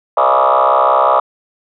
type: tone with frequency modulation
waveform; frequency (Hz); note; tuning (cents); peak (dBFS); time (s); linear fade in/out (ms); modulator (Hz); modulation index
sine; 902; A5; +43; -7; 0.17-1.2; 5; 65.5; 5.5
effects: tanh soft clip ceiling -4 dBFS